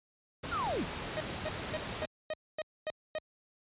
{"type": "noise", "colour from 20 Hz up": "pink", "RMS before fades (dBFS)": -38, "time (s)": [0.43, 2.06], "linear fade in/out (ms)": 10}
{"type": "linear sweep", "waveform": "sine", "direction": "down", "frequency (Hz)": [1480, 116.54], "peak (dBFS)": -31, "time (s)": [0.51, 0.85], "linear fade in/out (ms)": 20}
{"type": "tone bursts", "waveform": "45% pulse", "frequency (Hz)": 622.3, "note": "D#5", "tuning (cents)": 0, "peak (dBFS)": -33, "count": 8, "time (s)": [1.17, 3.184], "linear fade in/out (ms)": 0, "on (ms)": 33, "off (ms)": 250}
{"effects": ["high-pass 60 Hz 12 dB/octave", "resampled to 8000 Hz"]}